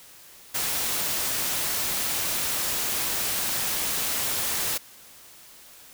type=noise; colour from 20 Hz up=white; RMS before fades=-27 dBFS; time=0.54-4.78 s; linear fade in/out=10 ms; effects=white hiss -49 dBFS RMS until 5.93 s